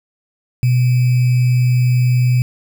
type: tone with sample-and-hold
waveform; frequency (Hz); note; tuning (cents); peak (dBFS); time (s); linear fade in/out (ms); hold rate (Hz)
sine; 124.6; B2; +16; -10; 0.63-2.42; 0; 2450
effects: none